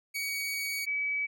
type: tone pair in turn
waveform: sawtooth / sine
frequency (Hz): 2254 / 2285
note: C#7 / D7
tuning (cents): +28 / -48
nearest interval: unison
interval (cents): 24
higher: second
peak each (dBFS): -28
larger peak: neither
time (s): 0.14-0.86 / 0.86-1.27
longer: first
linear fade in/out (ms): 20
effects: none